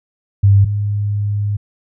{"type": "tone pair in turn", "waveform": "sine", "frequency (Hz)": [99.8, 102.84], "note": ["G2", "G#2"], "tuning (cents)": [32, -17], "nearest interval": "minor second", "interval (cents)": 51, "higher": "second", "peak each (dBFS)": [-6, -15], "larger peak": "first", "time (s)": [[0.43, 0.65], [0.65, 1.57]], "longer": "second", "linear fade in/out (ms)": 10, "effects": []}